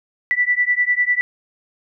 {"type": "beating tone pair", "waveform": "sine", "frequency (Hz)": [1964, 1974], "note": ["B6", "B6"], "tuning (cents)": [-10, -1], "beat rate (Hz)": 10, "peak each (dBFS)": -18, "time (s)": [0.31, 1.21], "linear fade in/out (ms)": 0, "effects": []}